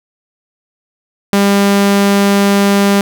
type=tone; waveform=sawtooth; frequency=200 Hz; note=G3; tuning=35 cents sharp; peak=-4 dBFS; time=1.33-3.01 s; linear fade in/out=0 ms; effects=none